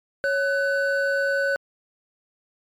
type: tone pair together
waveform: triangle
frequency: 554.4 / 1501.6 Hz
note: C#5 / F#6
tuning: 0 / +25 cents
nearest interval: octave + perfect fourth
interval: 1725 cents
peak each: -21 dBFS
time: 0.24-1.56 s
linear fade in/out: 0 ms
effects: MP3 96 kbps